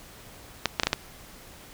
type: clicks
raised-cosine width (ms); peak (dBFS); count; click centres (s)
0.2; -4; 5; 0.657 / 0.798 / 0.834 / 0.87 / 0.931
effects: pink hiss -48 dBFS RMS until 1.73 s